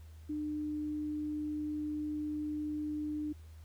sine tone, 300.9 Hz, D4, 42 cents sharp, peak -34 dBFS, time 0.29-3.33 s, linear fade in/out 10 ms, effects added 79 Hz sine -49 dBFS peak until 3.64 s + pink hiss -66 dBFS RMS until 3.64 s

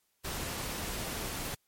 pink noise, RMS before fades -37 dBFS, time 0.24-1.55 s, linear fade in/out 10 ms, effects white hiss -75 dBFS RMS until 1.67 s + MP3 64 kbps

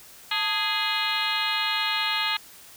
harmonic tone with a mistuned harmonic, 415.3 Hz, G#4, in tune, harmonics 2 / 3 / 4 / 5 / 6 / 7 / 8 / 9 / 10, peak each -32 / -32 / -32 / -32 / -32 / -32 / -32 / -32 / -32 dBFS, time 0.31-2.37 s, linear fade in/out 5 ms, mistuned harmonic 2, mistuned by +110 cents, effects white hiss -48 dBFS RMS until 2.76 s

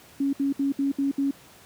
sine tone bursts, 277.2 Hz, C#4, in tune, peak -21 dBFS, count 6, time 0.2-1.31 s, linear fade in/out 5 ms, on 130 ms, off 66 ms, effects pink hiss -51 dBFS RMS until 1.65 s + high-pass 100 Hz 12 dB/octave

